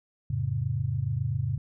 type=chord; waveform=sine; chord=F augmented; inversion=none; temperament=just; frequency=87.31 / 109.13 / 136.42 Hz; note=F2 / A2 / C#3; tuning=0 / -14 / -27 cents; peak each=-34 / -29 / -29 dBFS; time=0.3-1.58 s; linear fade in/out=5 ms; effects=none